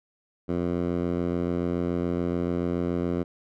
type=tone with band-pass filter; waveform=10% pulse; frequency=87 Hz; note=F2; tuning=6 cents flat; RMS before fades=-27 dBFS; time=0.48-3.24 s; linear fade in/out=20 ms; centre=270 Hz; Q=0.69; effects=none